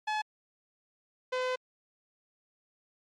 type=tone pair in turn; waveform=sawtooth; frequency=855 / 508.4 Hz; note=A5 / C5; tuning=-50 / -50 cents; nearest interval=major sixth; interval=900 cents; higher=first; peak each=-25 dBFS; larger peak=neither; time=0.07-0.22 / 1.32-1.56 s; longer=second; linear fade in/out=10 ms; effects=low-pass 4000 Hz 12 dB/octave + MP3 64 kbps